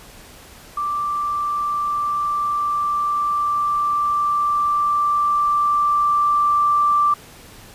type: tone with level ramp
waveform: sine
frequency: 1174.7 Hz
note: D6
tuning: in tune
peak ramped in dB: -20 to -13 dBFS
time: 0.77-7.14 s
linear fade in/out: 5 ms
effects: pink hiss -43 dBFS RMS until 7.74 s + resampled to 32000 Hz